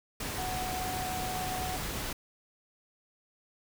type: tone in noise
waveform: sine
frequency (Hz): 740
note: F#5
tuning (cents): 0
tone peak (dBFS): -35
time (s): 0.38-1.77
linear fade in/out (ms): 5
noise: pink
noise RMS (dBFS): -36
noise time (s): 0.2-2.13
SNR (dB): -2
effects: none